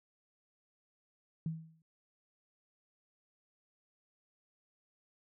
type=tone with exponential decay; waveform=sine; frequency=161.3 Hz; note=E3; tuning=37 cents flat; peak=-31 dBFS; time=1.46-1.82 s; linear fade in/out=2 ms; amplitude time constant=78 ms; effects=none